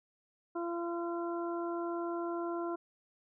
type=harmonic tone; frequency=341.7 Hz; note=F4; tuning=38 cents flat; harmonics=1 / 2 / 3 / 4; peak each=-35 / -41 / -43 / -45 dBFS; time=0.55-2.76 s; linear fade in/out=10 ms; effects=none